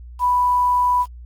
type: tone with quantisation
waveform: sine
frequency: 987.8 Hz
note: B5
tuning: in tune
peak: -14 dBFS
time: 0.19-1.06 s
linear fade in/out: 50 ms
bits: 7
effects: added 60 Hz sine -35 dBFS peak until 1.25 s + AAC 64 kbps